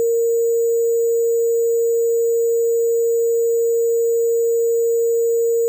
sine tone with sample-and-hold, 462.8 Hz, A#4, 13 cents flat, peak -14 dBFS, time 0-5.68 s, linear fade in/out 0 ms, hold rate 7350 Hz, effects none

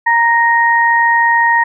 sine tone pair together, 932.3 / 1866.1 Hz, A#5 / A#6, 0 / +1 cents, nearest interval octave, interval 1201 cents, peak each -11 dBFS, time 0.06-1.64 s, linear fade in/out 10 ms, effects none

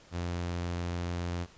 sawtooth tone, 87.1 Hz, F2, 4 cents flat, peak -28 dBFS, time 0.11-1.47 s, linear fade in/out 50 ms, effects pink hiss -57 dBFS RMS until 1.57 s + resampled to 16000 Hz

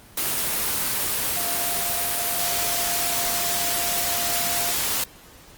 sine tone in noise, 697 Hz, F5, 4 cents flat, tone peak -31 dBFS, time 1.36-4.72 s, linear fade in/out 5 ms, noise white, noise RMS -24 dBFS, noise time 0.17-5.04 s, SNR -10 dB, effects pink hiss -48 dBFS RMS until 5.57 s + Opus 24 kbps

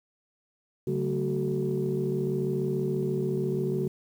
sine tone cluster, 142.5 / 188.8 / 223.1 / 374.3 / 435 Hz, C#3 / F#3 / A3 / F#4 / A4, +48 / +35 / +24 / +20 / -20 cents, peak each -30 / -34 / -34 / -28 / -36 dBFS, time 0.87-3.88 s, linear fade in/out 5 ms, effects tanh soft clip ceiling -17 dBFS + 9-bit

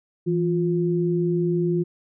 sine tone pair together, 166.62 / 352.5 Hz, E3 / F4, +19 / +16 cents, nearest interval octave + minor second, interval 1297 cents, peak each -22 dBFS, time 0.26-1.84 s, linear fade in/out 20 ms, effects none

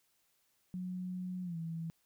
sine tone with pitch glide, 182.4 to 164.39 Hz, F#3 to E3, -24 to -4 cents, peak -37 dBFS, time 0.74-1.9 s, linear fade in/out 0 ms, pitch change -180 cents, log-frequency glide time 1.43-1.57 s, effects white hiss -75 dBFS RMS until 2.05 s

